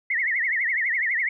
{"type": "tone with vibrato", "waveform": "sine", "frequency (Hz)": 1975.5, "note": "B6", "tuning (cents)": 0, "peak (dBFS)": -21, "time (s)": [0.1, 1.29], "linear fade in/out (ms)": 5, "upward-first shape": "triangle", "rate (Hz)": 12, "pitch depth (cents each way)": 210, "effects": []}